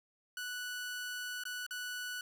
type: tone with dropouts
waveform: sawtooth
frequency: 1480 Hz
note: F#6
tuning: in tune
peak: -35 dBFS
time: 0.37-2.21 s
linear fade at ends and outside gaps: 2 ms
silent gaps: 1.437-1.453 / 1.665-1.708 s
effects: none